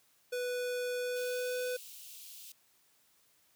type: tone with pitch glide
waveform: square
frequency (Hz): 493.9 to 499.4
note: B4 to B4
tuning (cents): 0 to +19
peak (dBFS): -34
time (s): 0.32-1.77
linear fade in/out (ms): 10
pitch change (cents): +19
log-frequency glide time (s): 0.99-1.57
type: high-pass noise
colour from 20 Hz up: white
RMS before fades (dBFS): -50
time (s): 1.16-2.52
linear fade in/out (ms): 2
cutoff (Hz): 2600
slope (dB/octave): 48
effects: white hiss -69 dBFS RMS until 3.55 s + high-pass 60 Hz 12 dB/octave